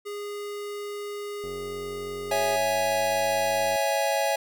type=tone; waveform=square; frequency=410.8 Hz; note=G#4; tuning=19 cents flat; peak=-33 dBFS; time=0.05-2.57 s; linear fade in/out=20 ms
type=click train; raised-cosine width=2 ms; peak=-31 dBFS; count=214; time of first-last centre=1.44-3.758 s; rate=91.9 Hz
type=chord; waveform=square; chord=C# minor; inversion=none; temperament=equal; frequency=554.4 / 659.3 / 830.6 Hz; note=C#5 / E5 / G#5; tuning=0 / 0 / 0 cents; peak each=-28 dBFS; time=2.31-4.36 s; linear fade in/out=5 ms
effects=none